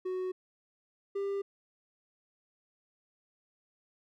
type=tone pair in turn; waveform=triangle; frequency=370 / 397.2 Hz; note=F#4 / G4; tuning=0 / +23 cents; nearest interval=minor second; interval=123 cents; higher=second; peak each=-30 / -29 dBFS; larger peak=second; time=0.05-0.32 / 1.15-1.42 s; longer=neither; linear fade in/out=10 ms; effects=none